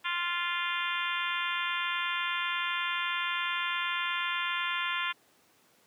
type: harmonic tone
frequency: 348.3 Hz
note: F4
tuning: 5 cents flat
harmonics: 3 / 4 / 5 / 6 / 7 / 8 / 9 / 10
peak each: -35 / -36 / -37 / -38 / -38 / -39 / -40 / -40 dBFS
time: 0.04-5.13 s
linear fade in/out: 20 ms
effects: pink hiss -64 dBFS RMS until 5.86 s + high-pass 200 Hz 12 dB/octave